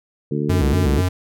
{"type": "harmonic tone", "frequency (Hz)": 73.42, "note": "D2", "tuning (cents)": 0, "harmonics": [2, 3, 4, 5, 6], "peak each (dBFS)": [-23, -25, -26, -27, -28], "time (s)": [0.31, 1.02], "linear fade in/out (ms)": 5}
{"type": "tone with vibrato", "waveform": "square", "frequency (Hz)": 78.6, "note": "D#2", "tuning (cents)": 18, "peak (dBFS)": -17, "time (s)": [0.49, 1.09], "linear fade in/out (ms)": 10, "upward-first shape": "square", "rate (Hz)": 4.1, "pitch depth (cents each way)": 260}
{"effects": []}